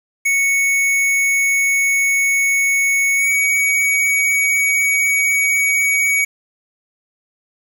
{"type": "tone with pitch glide", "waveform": "square", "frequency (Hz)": [2217, 2252], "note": ["C#7", "C#7"], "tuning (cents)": [0, 27], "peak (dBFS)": -14, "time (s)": [0.25, 6.25], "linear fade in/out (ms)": 10, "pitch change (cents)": 27, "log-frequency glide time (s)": [3.16, 3.3], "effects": ["7-bit"]}